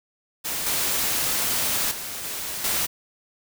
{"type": "noise with level steps", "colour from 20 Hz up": "white", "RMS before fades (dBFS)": [-28, -24, -33, -31, -24], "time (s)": [0.44, 2.87], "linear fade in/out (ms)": 20, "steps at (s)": [0.66, 1.91, 2.24, 2.64], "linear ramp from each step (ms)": 5, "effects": []}